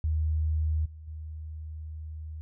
sine tone with level steps, 78 Hz, D#2, 5 cents sharp, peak -24 / -42 / -36 dBFS, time 0.04-2.41 s, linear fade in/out 0 ms, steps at 0.85 / 1.07 s, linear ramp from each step 10 ms, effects none

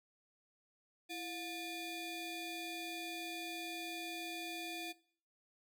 25% pulse ring-modulated tone, 1047 Hz, C6, 1 cent sharp, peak -35 dBFS, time 1.09-4.93 s, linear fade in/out 20 ms, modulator 1380 Hz, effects noise-tail reverb RT60 0.5 s tail -20 dB re dry

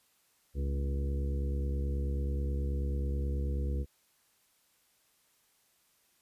harmonic tone with a mistuned harmonic, 69.3 Hz, C#2, in tune, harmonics 1 / 2 / 3 / 4 / 5 / 6 / 7, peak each -30 / -40 / -44 / -48 / -46 / -50 / -46 dBFS, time 0.54-3.86 s, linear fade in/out 50 ms, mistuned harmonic 3, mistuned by +57 cents, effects white hiss -70 dBFS RMS until 6.21 s + resampled to 32000 Hz

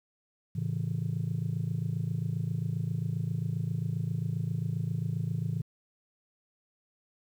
sine chord, A major, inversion none, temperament just, 110 / 137.5 / 165 Hz, A2 / C#3 / E3, 0 / -14 / +2 cents, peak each -32 dBFS, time 0.55-5.62 s, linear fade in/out 10 ms, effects tanh soft clip ceiling -23 dBFS + 10-bit

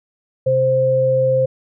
sine tone pair together, 130.5 / 523.4 Hz, C3 / C5, -4 / 0 cents, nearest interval 2 octaves, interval 2404 cents, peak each -21 / -13 dBFS, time 0.46-1.46 s, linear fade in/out 10 ms, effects none

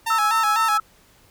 sawtooth tone with vibrato, 870 Hz, A5, 20 cents flat, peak -18 dBFS, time 0.06-0.78 s, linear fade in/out 10 ms, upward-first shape square, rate 4 Hz, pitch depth 73 cents each way
sine tone with tremolo, 1311 Hz, E6, 10 cents flat, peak -17 dBFS, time 0.1-0.8 s, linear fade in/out 5 ms, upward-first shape sine, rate 8.1 Hz, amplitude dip 25%
effects pink hiss -55 dBFS RMS until 1.3 s

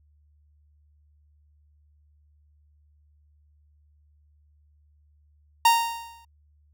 45% pulse tone with exponential decay, 927 Hz, A#5, 10 cents flat, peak -13 dBFS, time 5.65-6.25 s, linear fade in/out 5 ms, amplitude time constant 130 ms, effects added 74 Hz sine -58 dBFS peak until 6.73 s

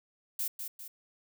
violet noise with echo, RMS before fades -33 dBFS, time 0.39-0.48 s, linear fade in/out 5 ms, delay 200 ms, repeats 2, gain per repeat -6 dB, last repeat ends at 0.88 s, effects none

